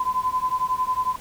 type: beating tone pair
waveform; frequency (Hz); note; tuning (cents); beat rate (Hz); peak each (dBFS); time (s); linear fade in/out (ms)
sine; 1011 / 1022; B5 / C6; +40 / -41; 11; -24; 0-1.16; 5
effects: pink hiss -44 dBFS RMS until 1.2 s